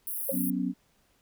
pink high-pass noise, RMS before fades -34 dBFS, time 0.07-0.5 s, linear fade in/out 0 ms, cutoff 10000 Hz, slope 96 dB/octave
sine tone with exponential decay, 542 Hz, C#5, 39 cents flat, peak -23 dBFS, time 0.29-0.38 s, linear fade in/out 5 ms, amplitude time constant 19 ms
sine chord, F# suspended fourth, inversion none, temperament equal, 185 / 246.9 / 277.2 Hz, F#3 / B3 / C#4, 0 / 0 / 0 cents, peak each -31 dBFS, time 0.31-0.74 s, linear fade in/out 50 ms
effects pink hiss -68 dBFS RMS until 1.21 s

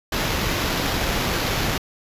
pink noise with sample-and-hold, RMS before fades -23 dBFS, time 0.12-1.78 s, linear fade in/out 5 ms, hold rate 8820 Hz, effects resampled to 32000 Hz

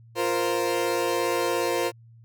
30% pulse chord, F suspended fourth, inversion none, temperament equal, 349.2 / 466.2 / 523.3 Hz, F4 / Bb4 / C5, 0 / 0 / 0 cents, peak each -25 dBFS, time 0.15-1.92 s, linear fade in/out 50 ms, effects added 115 Hz sine -48 dBFS peak until 2.24 s

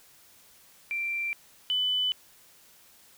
sine tone pair in turn, 2356 / 3000 Hz, D7 / F#7, +5 / +23 cents, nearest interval major third, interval 418 cents, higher second, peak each -28 / -24 dBFS, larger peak second, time 0.91-1.33 / 1.7-2.12 s, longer neither, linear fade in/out 0 ms, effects white hiss -57 dBFS RMS until 3.17 s

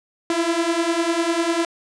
sawtooth beating tone pair, 329.6 / 339.6 Hz, E4 / F4, 0 / -48 cents, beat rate 10 Hz, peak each -19 / -17 dBFS, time 0.3-1.65 s, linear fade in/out 2 ms, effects resampled to 22050 Hz + 8-bit

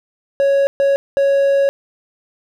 triangle tone bursts at uneven times, 554.4 Hz, C#5, in tune, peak -9 dBFS, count 3, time 0.4-0.67 / 0.8-0.96 / 1.17-1.69 s, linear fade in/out 0 ms, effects none

